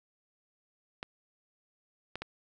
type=clicks; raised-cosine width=0.3 ms; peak=-21 dBFS; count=3; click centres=1.029 / 2.156 / 2.22 s; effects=none